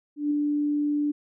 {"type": "tone with ADSR envelope", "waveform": "sine", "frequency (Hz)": 293.7, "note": "D4", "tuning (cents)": 0, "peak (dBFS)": -20, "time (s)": [0.16, 1.12], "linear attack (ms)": 150, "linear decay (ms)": 3, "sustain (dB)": -2, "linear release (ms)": 14, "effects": []}